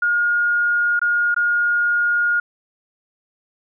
sine tone with dropouts, 1427 Hz, F6, 37 cents sharp, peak -15 dBFS, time 0.02-2.4 s, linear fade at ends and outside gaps 5 ms, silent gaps 0.994-1.015 / 1.345-1.363 s, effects none

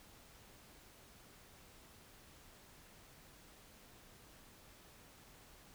silence, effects pink hiss -61 dBFS RMS until 5.74 s

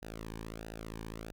sawtooth tone with flanger, 55 Hz, A1, in tune, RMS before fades -44 dBFS, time 0.02-1.32 s, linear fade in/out 5 ms, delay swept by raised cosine 0.9 to 1.51 ms, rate 1.5 Hz, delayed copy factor -0.8, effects none

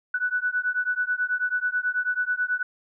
sine beating tone pair, 1480 / 1489.2 Hz, F#6 / F#6, 0 / +11 cents, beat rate 9.2 Hz, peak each -26 dBFS, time 0.14-2.63 s, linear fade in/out 5 ms, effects none

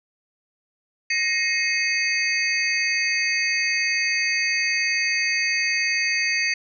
sine tone cluster, 1872 / 2153 / 2540 / 4601 / 6230 Hz, A#6 / C7 / D#7 / D8 / G8, +7 / +49 / +35 / -36 / -12 cents, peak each -25 / -25 / -26 / -27 / -33 dBFS, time 1.1-6.54 s, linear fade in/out 5 ms, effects none

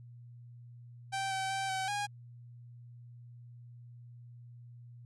sawtooth tone with pitch steps, 779 / 769 / 777 / 763 / 819 Hz, G5 / G5 / G5 / G5 / G#5, -11 / -33 / -16 / -47 / -24 cents, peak -29 dBFS, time 1.12-2.07 s, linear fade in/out 20 ms, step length 190 ms, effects added 120 Hz sine -49 dBFS peak until 5.05 s + resampled to 24000 Hz

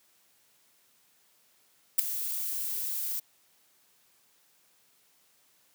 violet noise with ADSR envelope, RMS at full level -18 dBFS, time 1.98-3.2 s, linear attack 14 ms, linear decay 5 ms, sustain -15 dB, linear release 10 ms, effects white hiss -66 dBFS RMS until 5.74 s + high-pass 100 Hz 12 dB/octave

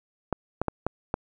clicks, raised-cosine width 1 ms, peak -11 dBFS, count 5, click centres 0.327 / 0.616 / 0.683 / 0.866 / 1.141 s, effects none

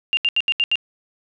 sine tone bursts, 2794 Hz, F7, in tune, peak -15 dBFS, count 6, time 0.13-0.756 s, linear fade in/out 0 ms, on 41 ms, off 76 ms, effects none

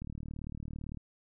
click train, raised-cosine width 5 ms, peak -29 dBFS, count 37, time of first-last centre 0.02-0.972 s, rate 37.8 Hz, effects none

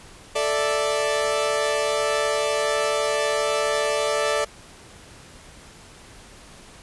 sawtooth chord, A suspended fourth, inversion none, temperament equal, 440 / 587.3 / 659.3 Hz, A4 / D5 / E5, 0 / 0 / 0 cents, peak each -22 / -19 / -25 dBFS, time 0.35-4.45 s, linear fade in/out 10 ms, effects pink hiss -46 dBFS RMS until 6.82 s + resampled to 24000 Hz

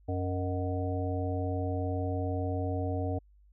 harmonic tone with a mistuned harmonic, 92.5 Hz, F#2, in tune, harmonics 1 / 3 / 5 / 7 / 8, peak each -31 / -36 / -38 / -39 / -40 dBFS, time 0.08-3.19 s, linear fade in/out 10 ms, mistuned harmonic 7, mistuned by -73 cents, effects added 50 Hz sine -57 dBFS peak until 3.52 s

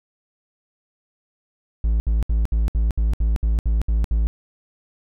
triangle tone bursts, 55.2 Hz, A1, 6 cents sharp, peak -14 dBFS, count 11, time 1.84-4.27 s, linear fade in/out 0 ms, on 160 ms, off 67 ms, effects none

